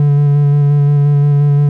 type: tone with vibrato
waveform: triangle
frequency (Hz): 144.3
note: D3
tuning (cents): -30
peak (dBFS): -5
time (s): 0-1.69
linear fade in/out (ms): 2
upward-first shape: square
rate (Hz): 5.7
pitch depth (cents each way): 14
effects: none